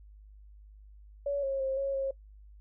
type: tone with pitch steps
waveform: sine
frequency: 566 / 543 / 533 / 549 / 541 Hz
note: C#5 / C#5 / C5 / C#5 / C#5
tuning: +36 / -36 / +32 / -17 / -42 cents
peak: -28 dBFS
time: 1.26-2.11 s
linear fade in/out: 5 ms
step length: 170 ms
effects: noise-tail reverb RT60 0.1 s tail -22 dB re dry + added 51 Hz sine -50 dBFS peak until 2.6 s